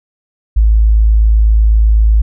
sine tone, 54 Hz, A1, 32 cents flat, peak -5 dBFS, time 0.56-2.22 s, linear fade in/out 10 ms, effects none

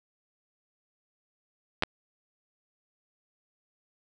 clicks, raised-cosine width 0.3 ms, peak -9 dBFS, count 2, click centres 1.824 / 1.835 s, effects none

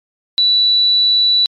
sine tone, 3951 Hz, B7, in tune, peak -9 dBFS, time 0.38-1.46 s, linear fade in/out 0 ms, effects MP3 64 kbps

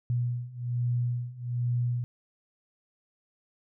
sine beating tone pair, 120.8 / 122 Hz, B2 / B2, -38 / -21 cents, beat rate 1.2 Hz, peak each -31 / -29 dBFS, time 0.1-2.04 s, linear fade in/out 0 ms, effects none

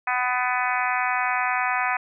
harmonic tone, 249.9 Hz, B3, 21 cents sharp, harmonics 3 / 4 / 5 / 6 / 7 / 8 / 9 / 10, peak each -27 / -28 / -29 / -30 / -30 / -31 / -32 / -32 dBFS, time 0.07-1.97 s, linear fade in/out 5 ms, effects none

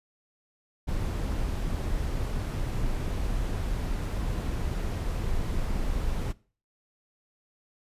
brown noise, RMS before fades -29 dBFS, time 0.87-6.33 s, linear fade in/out 20 ms, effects noise-tail reverb RT60 0.4 s tail -21 dB re dry + resampled to 32000 Hz

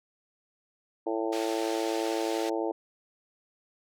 harmonic tone, 111.5 Hz, A2, 23 cents sharp, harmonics 3 / 4 / 5 / 6 / 7 / 8, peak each -31 / -33 / -35 / -37 / -38 / -39 dBFS, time 1.06-2.72 s, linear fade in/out 10 ms
white band-pass noise, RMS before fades -41 dBFS, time 1.32-2.5 s, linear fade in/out 10 ms, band 1200 to 4800 Hz, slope 12 dB/octave
effects none

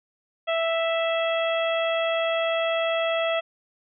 harmonic tone, 659.3 Hz, E5, in tune, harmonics 1 / 2 / 3 / 4 / 5, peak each -23 / -31 / -33 / -32 / -33 dBFS, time 0.47-3.41 s, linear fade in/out 20 ms, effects none

